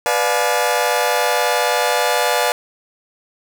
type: chord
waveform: sawtooth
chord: B diminished seventh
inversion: none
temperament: just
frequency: 493.9 / 592.7 / 711.2 / 853.4 Hz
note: B4 / D5 / F5 / Ab5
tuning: 0 / +16 / +31 / +47 cents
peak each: -17 dBFS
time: 0.06-2.52 s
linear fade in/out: 0 ms
effects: none